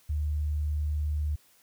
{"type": "tone with vibrato", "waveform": "sine", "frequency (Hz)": 75, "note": "D2", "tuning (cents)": 37, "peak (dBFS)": -26, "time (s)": [0.09, 1.36], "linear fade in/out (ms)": 10, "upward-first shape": "triangle", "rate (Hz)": 20, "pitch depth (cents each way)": 50, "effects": ["white hiss -62 dBFS RMS until 1.62 s"]}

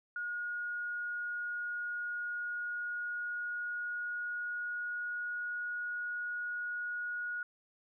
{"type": "tone with pitch glide", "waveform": "sine", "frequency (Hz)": [1440, 1449.2], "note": ["F#6", "F#6"], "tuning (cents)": [-47, -36], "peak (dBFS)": -35, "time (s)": [0.16, 7.43], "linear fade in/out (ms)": 2, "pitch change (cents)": 11, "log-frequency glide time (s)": [2.26, 5.61], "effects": []}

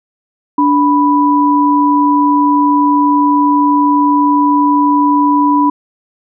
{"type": "tone pair together", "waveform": "sine", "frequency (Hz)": [291.3, 987.8], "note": ["D4", "B5"], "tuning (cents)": [-14, 0], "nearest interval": "octave + major sixth", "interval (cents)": 2114, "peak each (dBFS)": -10, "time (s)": [0.58, 5.7], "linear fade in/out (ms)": 5, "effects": []}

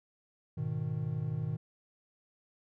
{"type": "chord", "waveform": "triangle", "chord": "G# minor", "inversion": "none", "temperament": "equal", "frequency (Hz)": [103.83, 123.47, 155.56], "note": ["G#2", "B2", "D#3"], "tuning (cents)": [0, 0, 0], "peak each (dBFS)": [-37, -34, -33], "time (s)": [0.57, 1.57], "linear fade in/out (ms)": 10, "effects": []}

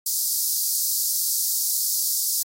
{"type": "high-pass noise", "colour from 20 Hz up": "white", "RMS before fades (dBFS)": -23, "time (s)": [0.06, 2.43], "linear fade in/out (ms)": 5, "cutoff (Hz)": 4500, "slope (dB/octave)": 48, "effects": ["AAC 48 kbps"]}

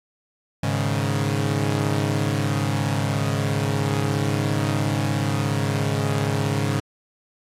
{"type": "chord", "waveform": "sawtooth", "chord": "Ab suspended fourth", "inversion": "none", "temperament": "equal", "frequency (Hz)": [103.83, 138.59, 155.56], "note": ["Ab2", "Db3", "Eb3"], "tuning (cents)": [0, 0, 0], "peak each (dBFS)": [-20, -20, -24], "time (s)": [0.63, 6.8], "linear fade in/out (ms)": 5, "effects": ["low-pass 11000 Hz 12 dB/octave", "AAC 64 kbps"]}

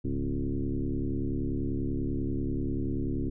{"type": "tone with frequency modulation", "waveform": "sine", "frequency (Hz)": 123.47, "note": "B2", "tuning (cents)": 0, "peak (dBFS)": -27, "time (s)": [0.04, 3.3], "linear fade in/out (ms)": 10, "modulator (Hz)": 70.3, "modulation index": 3.2, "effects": []}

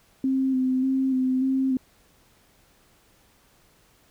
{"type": "tone with vibrato", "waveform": "sine", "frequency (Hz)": 261.6, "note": "C4", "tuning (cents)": 0, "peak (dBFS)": -20, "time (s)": [0.24, 1.77], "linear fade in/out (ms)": 2, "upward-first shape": "square", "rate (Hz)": 1.7, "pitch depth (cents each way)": 23, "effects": ["pink hiss -60 dBFS RMS until 4.1 s"]}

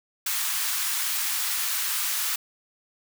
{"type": "high-pass noise", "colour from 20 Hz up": "white", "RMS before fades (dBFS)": -27, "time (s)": [0.26, 2.36], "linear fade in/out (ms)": 5, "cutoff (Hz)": 1000, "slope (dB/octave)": 24, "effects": []}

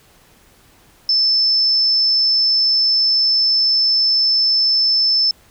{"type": "tone", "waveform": "sine", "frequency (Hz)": 5274, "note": "E8", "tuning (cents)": 0, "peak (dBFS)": -12, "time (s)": [1.09, 5.31], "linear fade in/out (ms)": 2, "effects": ["pink hiss -51 dBFS RMS until 5.5 s"]}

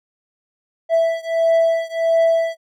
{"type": "beating tone pair", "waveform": "triangle", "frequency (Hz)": [659.3, 660.8], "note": ["E5", "E5"], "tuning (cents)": [0, 4], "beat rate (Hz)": 1.5, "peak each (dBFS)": [-15, -16], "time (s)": [0.89, 2.57], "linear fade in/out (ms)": 50, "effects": []}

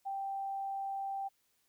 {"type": "tone", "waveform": "sine", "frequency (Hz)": 784, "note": "G5", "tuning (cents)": 0, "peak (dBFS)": -35, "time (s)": [0.05, 1.29], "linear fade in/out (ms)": 20, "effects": ["white hiss -75 dBFS RMS until 1.68 s"]}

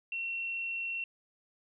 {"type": "tone with frequency modulation", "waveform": "sine", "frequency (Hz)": 2721, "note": "F7", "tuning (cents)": -46, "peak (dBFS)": -33, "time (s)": [0.12, 1.04], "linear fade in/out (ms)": 2, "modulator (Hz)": 56.4, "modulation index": 0.26, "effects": []}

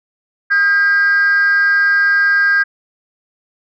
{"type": "tone with frequency modulation", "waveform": "sine", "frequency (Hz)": 1609, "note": "G6", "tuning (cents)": 45, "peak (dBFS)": -8, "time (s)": [0.5, 2.64], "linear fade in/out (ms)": 20, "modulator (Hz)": 352, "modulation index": 0.36, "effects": ["tanh soft clip ceiling -7 dBFS"]}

